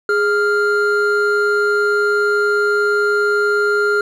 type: tone pair together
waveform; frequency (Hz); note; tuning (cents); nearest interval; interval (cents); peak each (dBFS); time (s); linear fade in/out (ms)
triangle; 414 / 1396.9; G#4 / F6; -5 / 0; octave + major sixth; 2105; -14; 0.09-4.01; 2
effects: none